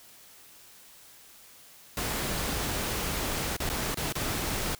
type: noise with dropouts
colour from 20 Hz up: pink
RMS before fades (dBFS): -31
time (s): 1.97-4.75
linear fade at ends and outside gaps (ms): 1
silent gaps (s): 3.566-3.602 / 3.691-3.699 / 3.944-3.972 / 4.124-4.153
effects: white hiss -53 dBFS RMS until 4.79 s